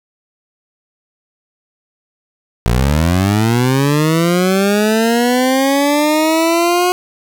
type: linear sweep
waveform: 20% pulse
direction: up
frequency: 55 to 363 Hz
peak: -6 dBFS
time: 2.66-6.92 s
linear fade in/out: 0 ms
effects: none